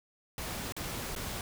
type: noise with dropouts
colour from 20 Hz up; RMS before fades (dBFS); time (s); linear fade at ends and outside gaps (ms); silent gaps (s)
pink; -38; 0.38-1.41; 1; 0.723-0.765 / 1.152-1.162
effects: none